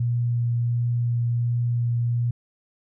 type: tone with vibrato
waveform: sine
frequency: 119.3 Hz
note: A#2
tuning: 41 cents sharp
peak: -20 dBFS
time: 0-2.31 s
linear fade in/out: 5 ms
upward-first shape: triangle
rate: 1.4 Hz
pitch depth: 10 cents each way
effects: none